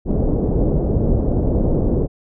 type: low-pass noise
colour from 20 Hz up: pink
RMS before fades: -17 dBFS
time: 0.05-2.08 s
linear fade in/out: 50 ms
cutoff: 530 Hz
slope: 24 dB/octave
effects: none